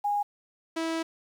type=tone pair in turn; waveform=sine / sawtooth; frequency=821 / 326.4 Hz; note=G#5 / E4; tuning=-20 / -17 cents; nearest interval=octave + major third; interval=1597 cents; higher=first; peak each=-24 dBFS; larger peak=neither; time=0.04-0.23 / 0.76-1.03 s; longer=second; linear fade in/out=10 ms; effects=low-pass 7000 Hz 12 dB/octave + 9-bit